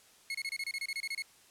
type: tone bursts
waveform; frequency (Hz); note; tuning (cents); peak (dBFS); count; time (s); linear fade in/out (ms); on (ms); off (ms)
30% pulse; 2175; C#7; -33; -31; 13; 0.3-1.222; 2; 46; 27
effects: white hiss -61 dBFS RMS until 1.5 s + low-pass 11000 Hz 12 dB/octave